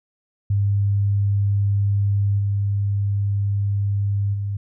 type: tone with level steps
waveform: sine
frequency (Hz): 100.6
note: G2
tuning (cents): +45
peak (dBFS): -16 / -18 / -22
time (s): 0.5-4.57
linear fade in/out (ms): 5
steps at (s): 2.38 / 4.33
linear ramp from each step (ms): 20
effects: none